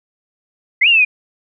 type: exponential two-way sweep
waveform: sine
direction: up then down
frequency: 1953 to 2877 to 2411 Hz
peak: -8 dBFS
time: 0.81-1.05 s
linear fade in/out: 10 ms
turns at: 0.88 s
effects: none